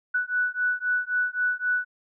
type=beating tone pair; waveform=sine; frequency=1480 / 1483.8 Hz; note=F#6 / F#6; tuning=0 / +4 cents; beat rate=3.8 Hz; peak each=-26 dBFS; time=0.14-1.85 s; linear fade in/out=10 ms; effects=none